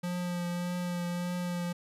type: tone with vibrato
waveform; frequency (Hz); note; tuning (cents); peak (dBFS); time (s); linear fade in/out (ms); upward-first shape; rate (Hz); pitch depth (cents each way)
square; 176.3; F3; +17; -32; 0.03-1.73; 10; triangle; 1.7; 20
effects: resampled to 32000 Hz + 12-bit